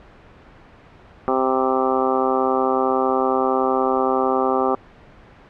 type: harmonic tone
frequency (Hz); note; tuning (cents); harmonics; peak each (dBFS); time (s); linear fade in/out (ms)
130.81; C3; 0; 2 / 3 / 4 / 5 / 6 / 7 / 8 / 9 / 10; -25 / -22 / -24 / -29 / -23 / -30 / -31 / -24 / -31; 1.28-4.75; 0
effects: pink hiss -46 dBFS RMS until 5.49 s + low-pass 2000 Hz 12 dB/octave